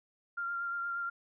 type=tone with vibrato; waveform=sine; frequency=1389 Hz; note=F6; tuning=10 cents flat; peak=-33 dBFS; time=0.37-1.1 s; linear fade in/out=10 ms; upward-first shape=sine; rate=8.5 Hz; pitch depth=17 cents each way; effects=none